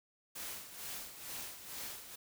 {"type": "noise with tremolo", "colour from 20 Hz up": "white", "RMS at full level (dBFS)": -43, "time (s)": [0.35, 2.16], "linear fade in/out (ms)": 10, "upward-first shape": "sine", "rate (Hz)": 2.2, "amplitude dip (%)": 65, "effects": []}